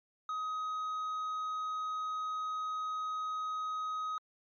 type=tone; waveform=triangle; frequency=1260 Hz; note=D#6; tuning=21 cents sharp; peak=-32 dBFS; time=0.29-4.18 s; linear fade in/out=2 ms; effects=MP3 32 kbps